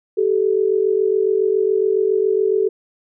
sine tone pair together, 385.7 / 432.9 Hz, G4 / A4, -28 / -28 cents, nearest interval major second, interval 200 cents, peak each -17 dBFS, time 0.17-2.69 s, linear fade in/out 10 ms, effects none

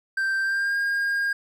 triangle tone with pitch glide, 1568 to 1618.6 Hz, G6 to G#6, 0 to -45 cents, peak -20 dBFS, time 0.17-1.33 s, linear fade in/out 5 ms, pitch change +55 cents, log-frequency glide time 0.41-0.76 s, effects none

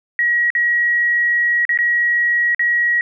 sine tone with dropouts, 1907 Hz, A#6, 39 cents sharp, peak -13 dBFS, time 0.19-3.01 s, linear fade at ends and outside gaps 1 ms, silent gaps 0.503-0.551 / 1.652-1.692 / 1.775-1.788 / 2.547-2.594 s, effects none

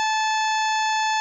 harmonic tone with a mistuned harmonic, 871 Hz, A5, 18 cents flat, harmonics 1 / 2 / 3 / 4 / 5 / 6 / 7 / 8, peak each -21 / -27 / -31 / -33 / -35 / -37 / -38 / -39 dBFS, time 0-1.2 s, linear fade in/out 0 ms, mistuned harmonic 7, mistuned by +76 cents, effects none

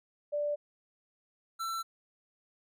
sine / square tone pair in turn, 587.3 / 1339.9 Hz, D5 / E6, 0 / +28 cents, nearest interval octave + major second, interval 1428 cents, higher second, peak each -29 / -34 dBFS, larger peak first, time 0.32-0.56 / 1.59-1.83 s, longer neither, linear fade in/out 20 ms, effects none

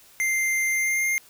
square tone with pitch glide, 2093 to 2115 Hz, C7 to C7, 0 to +18 cents, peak -22 dBFS, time 0.2-1.18 s, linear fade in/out 0 ms, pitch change +18 cents, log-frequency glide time 0.7-1.05 s, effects white hiss -53 dBFS RMS until 1.29 s

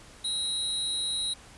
sine tone cluster, 3852 / 4076 / 9430 Hz, B7 / C8 / D9, -44 / -46 / +6 cents, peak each -29 / -36 / -35 dBFS, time 0.24-1.34 s, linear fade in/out 10 ms, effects pink hiss -51 dBFS RMS until 1.57 s + resampled to 24000 Hz

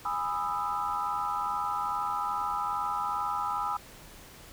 sine chord, E major seventh, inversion first, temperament just, 824.1 / 988.9 / 1236.1 / 1318.5 Hz, G#5 / B5 / D#6 / E6, -14 / +2 / -12 / 0 cents, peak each -34 dBFS, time 0.05-3.77 s, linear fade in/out 5 ms, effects pink hiss -50 dBFS RMS until 4.52 s

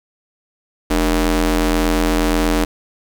sawtooth ring-modulated tone, 170.2 Hz, F3, 44 cents flat, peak -7 dBFS, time 0.9-2.65 s, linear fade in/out 10 ms, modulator 126 Hz, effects 7-bit

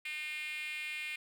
5% pulse tone with high-pass filter, 303.8 Hz, D#4, 41 cents flat, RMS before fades -40 dBFS, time 0.05-1.16 s, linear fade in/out 5 ms, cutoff 2300 Hz, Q 7.9, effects none

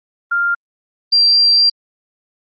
sine tone pair in turn, 1396.9 / 4726 Hz, F6 / D8, 0 / +10 cents, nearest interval octave + major sixth, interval 2110 cents, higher second, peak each -13 / -8 dBFS, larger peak second, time 0.31-0.55 / 1.12-1.7 s, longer second, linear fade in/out 10 ms, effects Opus 48 kbps

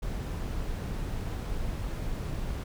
brown noise, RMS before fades -33 dBFS, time 0.02-2.64 s, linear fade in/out 10 ms, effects none

